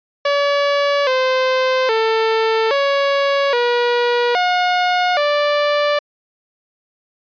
sawtooth tone with pitch steps, 570 / 517 / 445.7 / 559 / 481.7 / 721 / 586 Hz, C#5 / C5 / A4 / C#5 / B4 / F#5 / D5, +48 / -21 / +22 / +14 / -43 / -45 / -4 cents, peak -10 dBFS, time 0.25-5.99 s, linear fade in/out 5 ms, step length 820 ms, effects resampled to 11025 Hz

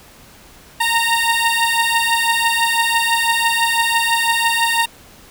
15% pulse beating tone pair, 920 / 926 Hz, A#5 / A#5, -23 / -12 cents, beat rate 6 Hz, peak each -11 dBFS, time 0.8-4.86 s, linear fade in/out 10 ms, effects pink hiss -44 dBFS RMS until 5.3 s

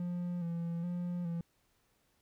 triangle tone with vibrato, 172.5 Hz, F3, 21 cents flat, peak -32 dBFS, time 0-1.41 s, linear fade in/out 2 ms, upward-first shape square, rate 1.2 Hz, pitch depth 36 cents each way, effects pink hiss -74 dBFS RMS until 2.21 s

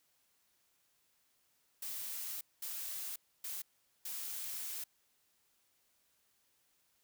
blue noise bursts at uneven times, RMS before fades -42 dBFS, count 4, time 1.82-2.41 / 2.62-3.16 / 3.44-3.62 / 4.05-4.84 s, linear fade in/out 5 ms, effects white hiss -75 dBFS RMS until 7.03 s

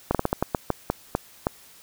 slowing click train, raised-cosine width 1 ms, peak -7 dBFS, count 11, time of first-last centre 0.11-1.469 s, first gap 37 ms, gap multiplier 1.27, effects white hiss -51 dBFS RMS until 1.82 s

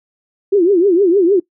sine tone with vibrato, 370 Hz, F#4, in tune, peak -8 dBFS, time 0.52-1.4 s, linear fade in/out 10 ms, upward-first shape triangle, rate 6.5 Hz, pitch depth 230 cents each way, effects noise-tail reverb RT60 0.1 s tail -20 dB re dry

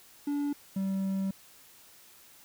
triangle tone pair in turn, 287.9 / 193.02 Hz, D4 / G3, -34 / -27 cents, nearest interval perfect fifth, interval 693 cents, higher first, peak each -26 dBFS, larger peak neither, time 0.27-0.53 / 0.76-1.31 s, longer second, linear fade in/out 5 ms, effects white hiss -56 dBFS RMS until 2.44 s

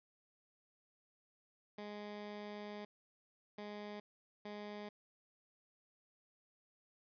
15% pulse tone bursts at uneven times, 207.7 Hz, G#3, in tune, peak -39 dBFS, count 3, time 1.78-2.85 / 3.58-4 / 4.45-4.89 s, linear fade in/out 5 ms, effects resampled to 11025 Hz

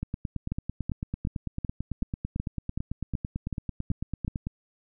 two click trains, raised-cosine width 5 ms, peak -17 / -18 dBFS, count 11 / 41, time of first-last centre 0.52-4.279 / 0.03-4.47 s, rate 2.66 / 9.01 Hz, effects none

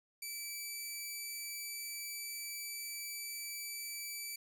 10% pulse tone, 2314 Hz, D7, 26 cents flat, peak -32 dBFS, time 0.22-4.36 s, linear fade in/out 5 ms, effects none

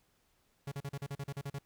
45% pulse tone bursts, 140 Hz, C#3, 18 cents sharp, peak -37 dBFS, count 11, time 0.67-1.587 s, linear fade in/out 5 ms, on 47 ms, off 40 ms, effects pink hiss -73 dBFS RMS until 1.65 s

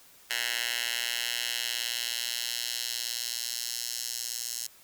10% pulse tone with high-pass filter sweep, 119.2 Hz, A#2, 39 cents sharp, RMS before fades -33 dBFS, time 0.3-4.67 s, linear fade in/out 5 ms, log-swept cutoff 2200 to 6000 Hz, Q 1.4, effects white hiss -56 dBFS RMS until 4.83 s

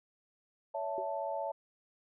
sine chord, A major, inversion first, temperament equal with one note detuned, 563.4 / 659.3 / 880 Hz, C#5 / E5 / A5, +28 / 0 / 0 cents, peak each -38 dBFS, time 0.74-1.52 s, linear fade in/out 10 ms
sine tone with exponential decay, 380.1 Hz, F#4, 47 cents sharp, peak -34 dBFS, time 0.98-1.09 s, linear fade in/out 1 ms, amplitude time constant 22 ms
effects none

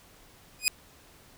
15% pulse tone with exponential growth, 2489 Hz, D#7, in tune, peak -11 dBFS, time 0.59-0.68 s, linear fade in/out 0 ms, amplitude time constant 19 ms, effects pink hiss -56 dBFS RMS until 1.37 s

